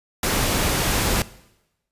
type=noise; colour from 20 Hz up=pink; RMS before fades=-21 dBFS; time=0.23-1.22 s; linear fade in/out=2 ms; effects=noise-tail reverb RT60 0.9 s tail -19 dB re dry + resampled to 32000 Hz